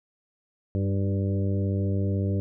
harmonic tone with a mistuned harmonic, 98 Hz, G2, in tune, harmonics 1 / 2 / 3 / 4 / 5 / 6, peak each -24 / -30 / -34 / -36 / -38 / -40 dBFS, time 0.75-2.4 s, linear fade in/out 0 ms, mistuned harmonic 3, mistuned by +24 cents, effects none

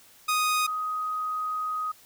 sawtooth / sine tone pair in turn, 1244.5 / 1253.2 Hz, D#6 / D#6, 0 / +12 cents, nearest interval unison, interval 12 cents, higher second, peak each -19 / -27 dBFS, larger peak first, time 0.28-0.67 / 0.67-1.92 s, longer second, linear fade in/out 10 ms, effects white hiss -55 dBFS RMS until 2.05 s

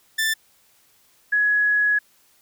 sawtooth / sine tone pair in turn, 1769 / 1679.4 Hz, A6 / G#6, +9 / +19 cents, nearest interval minor second, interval 90 cents, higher first, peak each -16 dBFS, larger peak neither, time 0.18-0.34 / 1.32-1.99 s, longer second, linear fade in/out 10 ms, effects white hiss -59 dBFS RMS until 2.41 s

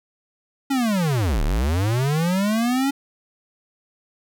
square linear two-way sweep, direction down then up, 281.2 to 32.73 to 281.2 Hz, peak -19 dBFS, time 0.7-2.91 s, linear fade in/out 10 ms, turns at 1.43 s, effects none

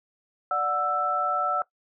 sine tone cluster, 588 / 733 / 1325 Hz, D5 / F#5 / E6, +2 / -16 / +9 cents, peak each -32 / -28 / -24 dBFS, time 0.51-1.62 s, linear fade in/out 2 ms, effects noise-tail reverb RT60 0.1 s tail -18 dB re dry

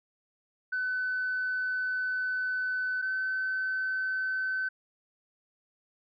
sine tone pair in turn, 1508 / 1525.5 Hz, F#6 / G6, +32 / -48 cents, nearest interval unison, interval 20 cents, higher second, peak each -27 dBFS, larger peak neither, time 0.72-3.02 / 3.02-4.69 s, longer first, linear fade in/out 10 ms, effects tanh soft clip ceiling -24 dBFS

